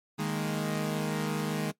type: chord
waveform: sawtooth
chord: D# suspended fourth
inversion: none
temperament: equal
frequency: 155.56 / 207.7 / 233.1 Hz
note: D#3 / G#3 / A#3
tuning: 0 / 0 / 0 cents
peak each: -28 / -29 / -33 dBFS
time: 0.18-1.72 s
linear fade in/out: 20 ms
effects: noise-tail reverb RT60 0.1 s tail -19 dB re dry + MP3 64 kbps